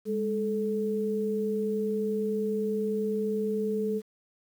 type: tone pair together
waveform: sine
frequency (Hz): 205.2 / 434.8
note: G#3 / A4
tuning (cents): -21 / -21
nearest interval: octave + minor second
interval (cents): 1300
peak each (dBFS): -30 / -28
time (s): 0.05-4.02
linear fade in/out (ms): 50
effects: 9-bit